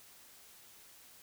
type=silence; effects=white hiss -58 dBFS RMS until 1.22 s